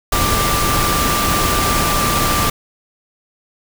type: tone in noise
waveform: sine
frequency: 1180 Hz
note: D6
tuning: 8 cents sharp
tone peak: -19 dBFS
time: 0.12-2.5 s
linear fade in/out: 5 ms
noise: pink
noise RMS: -17 dBFS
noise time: 0.12-2.5 s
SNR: -5 dB
effects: none